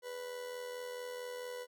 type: tone with amplitude modulation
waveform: 40% pulse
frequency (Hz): 493.9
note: B4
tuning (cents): 0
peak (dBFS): -38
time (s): 0.02-1.67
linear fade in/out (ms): 50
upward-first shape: sine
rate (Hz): 84.5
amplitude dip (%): 50
effects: none